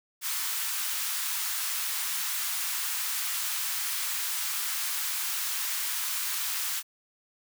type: high-pass noise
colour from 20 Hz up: white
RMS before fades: -31 dBFS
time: 0.21-6.83 s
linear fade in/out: 50 ms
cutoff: 990 Hz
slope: 24 dB/octave
effects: none